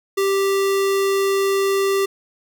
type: tone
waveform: square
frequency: 392 Hz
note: G4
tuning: in tune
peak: -17 dBFS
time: 0.17-2.06 s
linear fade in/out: 10 ms
effects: none